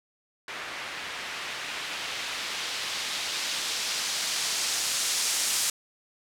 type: noise with low-pass filter sweep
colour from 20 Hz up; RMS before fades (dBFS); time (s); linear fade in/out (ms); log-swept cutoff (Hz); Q
blue; -31; 0.48-5.7; 2; 1900 to 7700; 0.92
effects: none